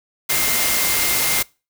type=tone in noise; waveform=sine; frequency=2104 Hz; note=C7; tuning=9 cents sharp; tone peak=-27 dBFS; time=0.29-1.43 s; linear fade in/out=10 ms; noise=white; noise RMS=-19 dBFS; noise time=0.29-1.43 s; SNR=-11 dB; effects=noise-tail reverb RT60 0.3 s tail -24 dB re dry

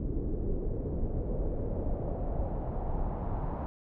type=noise with low-pass filter sweep; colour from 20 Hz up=brown; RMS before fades=-32 dBFS; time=0-3.66 s; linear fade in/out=0 ms; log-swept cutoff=370 to 930 Hz; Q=2.4; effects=none

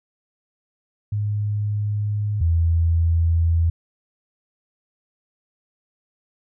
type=tone pair in turn; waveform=sine; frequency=104.2 / 83.28 Hz; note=G#2 / E2; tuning=+6 / +18 cents; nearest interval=major third; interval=388 cents; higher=first; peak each=-20 / -15 dBFS; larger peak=second; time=1.12-2.41 / 2.41-3.7 s; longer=neither; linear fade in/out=5 ms; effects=none

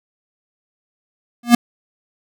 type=tone with exponential growth; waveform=square; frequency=238.5 Hz; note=A#3; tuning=40 cents sharp; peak=-3 dBFS; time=1.43-1.55 s; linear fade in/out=5 ms; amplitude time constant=24 ms; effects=none

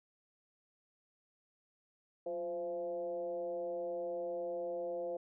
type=tone with frequency modulation; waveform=sine; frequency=518 Hz; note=C5; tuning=17 cents flat; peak=-36 dBFS; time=2.26-5.17 s; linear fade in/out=5 ms; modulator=166 Hz; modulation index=0.78; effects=none

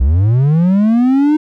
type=linear sweep; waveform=triangle; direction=up; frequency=58.27 to 309.8 Hz; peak=-6 dBFS; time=0-1.37 s; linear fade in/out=10 ms; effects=none

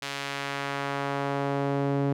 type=tone with band-pass filter sweep; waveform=sawtooth; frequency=140 Hz; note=C#3; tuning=18 cents sharp; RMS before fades=-29 dBFS; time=0.02-2.13 s; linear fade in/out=5 ms; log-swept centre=3400 to 320 Hz; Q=0.75; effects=none

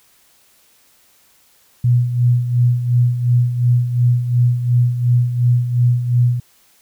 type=tone with tremolo; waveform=sine; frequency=122 Hz; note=B2; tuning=21 cents flat; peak=-9 dBFS; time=1.84-6.4 s; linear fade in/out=5 ms; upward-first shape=sine; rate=2.8 Hz; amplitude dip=65%; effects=white hiss -54 dBFS RMS until 6.81 s

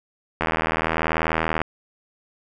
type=click train; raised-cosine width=0.5 ms; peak=-6 dBFS; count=98; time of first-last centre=0.41-1.616 s; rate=80.4 Hz; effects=none

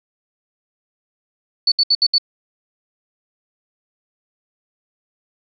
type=tone bursts; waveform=sine; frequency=4471 Hz; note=C#8; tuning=14 cents sharp; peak=-11 dBFS; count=5; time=1.67-2.183 s; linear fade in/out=5 ms; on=49 ms; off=67 ms; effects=none

